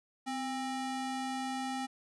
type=ring-modulated tone; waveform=square; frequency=531 Hz; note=C5; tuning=25 cents sharp; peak=-32 dBFS; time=0.26-1.87 s; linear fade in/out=20 ms; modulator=273 Hz; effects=resampled to 24000 Hz